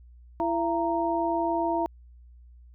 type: tone cluster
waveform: sine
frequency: 334.2 / 677 / 930 Hz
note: E4 / E5 / A#5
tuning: +24 / +46 / -4 cents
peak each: -28 dBFS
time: 0.4-1.86 s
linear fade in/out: 0 ms
effects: added 60 Hz sine -48 dBFS peak until 2.74 s